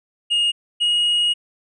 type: tone pair in turn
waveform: triangle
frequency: 2853 / 2883 Hz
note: F7 / F#7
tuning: +36 / -46 cents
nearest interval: unison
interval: 18 cents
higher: second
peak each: -14 dBFS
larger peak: neither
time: 0.3-0.52 / 0.8-1.34 s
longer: second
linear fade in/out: 20 ms
effects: resampled to 22050 Hz